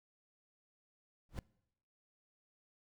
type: noise with exponential growth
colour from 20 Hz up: brown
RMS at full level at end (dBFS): -35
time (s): 1.29-1.39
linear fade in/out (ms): 2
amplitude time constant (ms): 21
effects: noise-tail reverb RT60 0.8 s tail -23 dB re dry